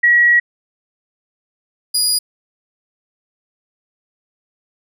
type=tone pair in turn; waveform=sine / 25% pulse; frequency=1916 / 4894 Hz; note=A#6 / D#8; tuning=+47 / -29 cents; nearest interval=octave + major third; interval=1624 cents; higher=second; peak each=-8 / -9 dBFS; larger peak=first; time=0.03-0.4 / 1.94-2.19 s; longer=first; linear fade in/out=10 ms; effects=none